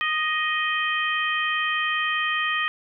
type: harmonic tone with a mistuned harmonic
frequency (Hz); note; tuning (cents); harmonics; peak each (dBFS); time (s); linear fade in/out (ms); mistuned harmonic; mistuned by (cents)
625; D#5; +8; 2 / 3 / 4 / 5; -27 / -25 / -29 / -30; 0.01-2.68; 0; 2; -17
effects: none